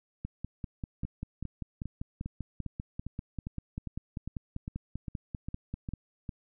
two click trains, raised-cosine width 5 ms, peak -24 / -23 dBFS, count 14 / 30, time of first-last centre 1.05-6.292 / 0.25-5.936 s, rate 2.48 / 5.1 Hz, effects none

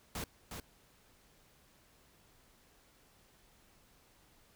pink noise with echo, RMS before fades -40 dBFS, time 0.15-0.24 s, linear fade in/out 2 ms, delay 360 ms, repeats 1, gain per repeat -5 dB, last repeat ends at 0.6 s, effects pink hiss -66 dBFS RMS until 4.55 s

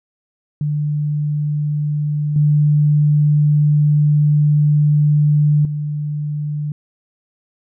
sine tone with level steps, 148.6 Hz, D3, 21 cents sharp, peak -16 / -10 / -19 dBFS, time 0.61-6.72 s, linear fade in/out 2 ms, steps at 2.36 / 5.65 s, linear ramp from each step 2 ms, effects none

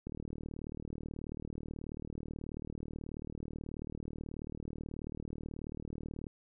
click train, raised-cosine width 3 ms, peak -29 dBFS, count 239, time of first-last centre 0.07-6.268 s, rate 38.4 Hz, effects none

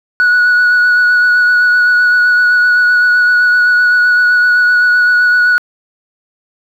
sine tone with vibrato, 1467 Hz, F#6, 15 cents flat, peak -4 dBFS, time 0.2-5.58 s, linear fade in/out 0 ms, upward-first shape sine, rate 7.8 Hz, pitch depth 16 cents each way, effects tanh soft clip ceiling -5 dBFS + 7-bit

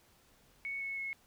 sine tone with pitch steps, 2217 / 2199 / 2181 Hz, C#7 / C#7 / C#7, 0 / -14 / -29 cents, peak -36 dBFS, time 0.65-1.13 s, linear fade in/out 0 ms, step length 160 ms, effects pink hiss -66 dBFS RMS until 1.26 s

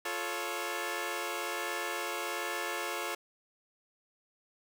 10% pulse chord, F augmented, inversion none, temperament equal with one note detuned, 349.2 / 436.2 / 554.4 Hz, F4 / A4 / C#5, 0 / -15 / 0 cents, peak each -30 dBFS, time 0.05-3.15 s, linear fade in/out 5 ms, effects none

